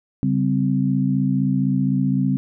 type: tone cluster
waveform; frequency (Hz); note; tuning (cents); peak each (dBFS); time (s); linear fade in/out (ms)
sine; 139.9 / 195.4 / 259.3; C#3 / G3 / C4; +16 / -5 / -15; -21; 0.23-2.37; 0
effects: none